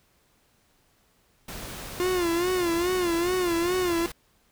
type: noise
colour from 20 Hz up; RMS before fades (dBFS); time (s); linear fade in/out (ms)
pink; -38; 1.48-4.12; 5
type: tone with vibrato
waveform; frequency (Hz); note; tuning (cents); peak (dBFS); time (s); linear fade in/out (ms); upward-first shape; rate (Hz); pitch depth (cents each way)
45% pulse; 351.7; F4; +12; -23; 2-4.06; 0; sine; 2.4; 89
effects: pink hiss -65 dBFS RMS until 4.51 s